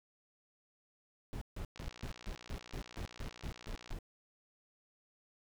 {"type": "noise bursts", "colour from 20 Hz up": "brown", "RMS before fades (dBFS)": -41, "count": 12, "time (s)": [1.33, 3.988], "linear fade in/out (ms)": 0, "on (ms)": 84, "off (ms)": 150}
{"type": "click train", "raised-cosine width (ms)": 0.2, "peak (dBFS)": -33, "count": 131, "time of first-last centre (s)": [1.76, 3.927], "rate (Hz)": 60}
{"effects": []}